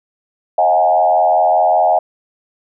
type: tone with frequency modulation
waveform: sine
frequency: 723 Hz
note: F#5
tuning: 40 cents flat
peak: -9 dBFS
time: 0.58-1.99 s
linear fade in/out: 5 ms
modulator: 85.1 Hz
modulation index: 1.3
effects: none